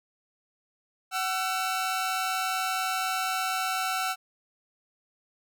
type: tone pair together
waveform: sawtooth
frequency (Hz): 752 / 1339.9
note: F#5 / E6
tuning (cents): +28 / +28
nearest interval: minor seventh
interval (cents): 1000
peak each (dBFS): -26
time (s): 1.11-4.16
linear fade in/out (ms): 50
effects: none